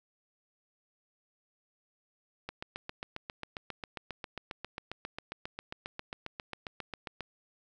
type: click train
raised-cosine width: 0.3 ms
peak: -22 dBFS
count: 36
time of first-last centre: 2.49-7.207 s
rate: 7.42 Hz
effects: none